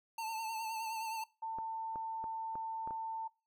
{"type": "tone with vibrato", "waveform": "square", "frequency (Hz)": 892, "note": "A5", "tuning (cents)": 23, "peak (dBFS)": -38, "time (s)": [0.18, 1.24], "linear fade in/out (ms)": 5, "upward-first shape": "triangle", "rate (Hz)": 9.6, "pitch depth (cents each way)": 52}
{"type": "tone", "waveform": "sine", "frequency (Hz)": 895, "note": "A5", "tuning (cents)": 29, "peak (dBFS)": -37, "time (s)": [1.42, 3.28], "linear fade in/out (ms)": 10}
{"type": "clicks", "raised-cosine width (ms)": 1, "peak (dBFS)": -33, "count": 6, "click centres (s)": [1.586, 1.958, 2.241, 2.555, 2.875, 2.908]}
{"effects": ["noise-tail reverb RT60 0.3 s tail -21 dB re dry"]}